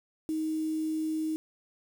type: tone with quantisation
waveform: sine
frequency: 314.2 Hz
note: D#4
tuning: 17 cents sharp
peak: -28 dBFS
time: 0.29-1.36 s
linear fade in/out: 0 ms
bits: 8
effects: none